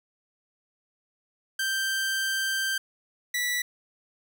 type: tone pair in turn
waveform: sawtooth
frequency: 1568 / 1959.4 Hz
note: G6 / B6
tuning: 0 / -14 cents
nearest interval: major third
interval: 386 cents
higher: second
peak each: -22 dBFS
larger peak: neither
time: 1.59-2.78 / 3.34-3.62 s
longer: first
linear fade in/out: 5 ms
effects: none